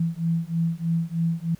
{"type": "beating tone pair", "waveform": "sine", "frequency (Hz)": [164.7, 167.9], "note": ["E3", "E3"], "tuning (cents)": [-1, 32], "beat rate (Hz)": 3.2, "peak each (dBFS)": -25, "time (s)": [0, 1.55], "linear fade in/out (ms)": 5, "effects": ["pink hiss -56 dBFS RMS until 1.59 s"]}